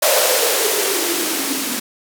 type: noise with band-pass filter sweep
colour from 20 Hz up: violet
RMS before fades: -18 dBFS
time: 0.02-1.8 s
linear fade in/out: 10 ms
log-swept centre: 600 to 240 Hz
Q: 8.1
effects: none